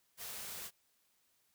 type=band-stop noise; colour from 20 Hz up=white; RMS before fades=-45 dBFS; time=0.17-0.71 s; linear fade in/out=50 ms; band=240 to 340 Hz; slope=96 dB/octave; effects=white hiss -75 dBFS RMS until 1.54 s